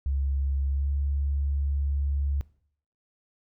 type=tone with pitch glide; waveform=sine; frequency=68.7 to 70.35 Hz; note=C#2 to C#2; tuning=-15 to +26 cents; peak=-24 dBFS; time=0.06-2.41 s; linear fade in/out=0 ms; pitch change=+41 cents; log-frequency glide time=0.7-0.9 s; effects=noise-tail reverb RT60 0.6 s tail -20 dB re dry